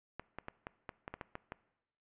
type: clicks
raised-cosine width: 0.5 ms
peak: -26 dBFS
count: 10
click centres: 0.196 / 0.386 / 0.484 / 0.669 / 0.892 / 1.079 / 1.14 / 1.212 / 1.354 / 1.521 s
effects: noise-tail reverb RT60 0.9 s tail -20 dB re dry + resampled to 8000 Hz